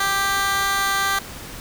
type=tone with high-pass filter; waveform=15% pulse; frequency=393.7 Hz; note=G4; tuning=8 cents sharp; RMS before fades=-21 dBFS; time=0-1.19 s; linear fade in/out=5 ms; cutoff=1300 Hz; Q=1.1; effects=pink hiss -36 dBFS RMS until 1.6 s

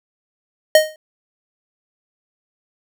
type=tone with exponential decay; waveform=square; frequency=621 Hz; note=D#5; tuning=3 cents flat; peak=-5 dBFS; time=0.75-0.96 s; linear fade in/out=2 ms; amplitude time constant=44 ms; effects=none

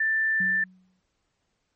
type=tone; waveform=sine; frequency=1772 Hz; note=A6; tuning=12 cents sharp; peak=-21 dBFS; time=0-0.64 s; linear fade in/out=5 ms
type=tone with exponential decay; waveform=sine; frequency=185 Hz; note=F#3; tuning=in tune; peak=-30 dBFS; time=0.4-1 s; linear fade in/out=5 ms; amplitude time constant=130 ms
effects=pink hiss -75 dBFS RMS until 1.75 s + MP3 32 kbps

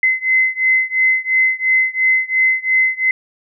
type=beating tone pair; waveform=sine; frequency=2049 / 2051.9 Hz; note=C7 / C7; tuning=-37 / -34 cents; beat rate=2.9 Hz; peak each=-15 / -16 dBFS; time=0.03-3.11 s; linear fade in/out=2 ms; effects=none

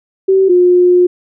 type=tone pair in turn; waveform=sine; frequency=383.3 / 357.8 Hz; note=G4 / F4; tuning=-39 / +42 cents; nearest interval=minor second; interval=119 cents; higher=first; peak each=-6 / -5 dBFS; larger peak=second; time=0.28-0.49 / 0.49-1.07 s; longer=second; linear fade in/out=10 ms; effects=none

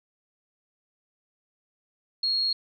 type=tone with amplitude modulation; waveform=sine; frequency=4287 Hz; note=C8; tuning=41 cents sharp; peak=-21 dBFS; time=2.23-2.53 s; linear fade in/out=5 ms; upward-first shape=sine; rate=127 Hz; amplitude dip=35%; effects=none

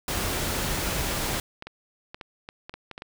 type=noise; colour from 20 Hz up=pink; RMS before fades=-28 dBFS; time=0.08-1.4 s; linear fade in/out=2 ms
type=clicks; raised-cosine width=0.3 ms; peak=-22 dBFS; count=10; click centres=1.624 / 1.67 / 2.145 / 2.212 / 2.489 / 2.695 / 2.74 / 2.913 / 2.979 / 3.021 s
effects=none

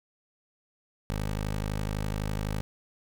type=tone; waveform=15% pulse; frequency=51.91 Hz; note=G#1; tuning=in tune; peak=-23 dBFS; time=1.1-2.61 s; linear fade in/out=0 ms; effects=none

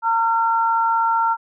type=tone pair together; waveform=sine; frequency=913 / 1368 Hz; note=A#5 / F6; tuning=-36 / -36 cents; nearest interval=perfect fifth; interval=700 cents; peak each=-17 / -20 dBFS; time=0.02-1.37 s; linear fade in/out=50 ms; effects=none

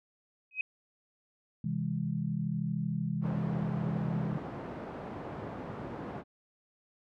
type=tone with exponential growth; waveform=sine; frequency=2528 Hz; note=D#7; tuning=27 cents sharp; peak=-25 dBFS; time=0.51-0.61 s; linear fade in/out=2 ms; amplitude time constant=21 ms
type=chord; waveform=sine; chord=C augmented; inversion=none; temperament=just; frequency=130.81 / 163.52 / 204.4 Hz; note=C3 / E3 / G#3; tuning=0 / -14 / -27 cents; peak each=-36 / -33 / -35 dBFS; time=1.64-4.38 s; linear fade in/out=5 ms
type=band-pass noise; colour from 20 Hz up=pink; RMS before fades=-41 dBFS; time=3.21-6.24 s; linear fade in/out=50 ms; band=120 to 1000 Hz; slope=12 dB/octave
effects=none

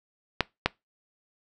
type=clicks; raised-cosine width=0.3 ms; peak=-5 dBFS; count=2; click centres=0.407 / 0.66 s; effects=noise-tail reverb RT60 0.2 s tail -22 dB re dry

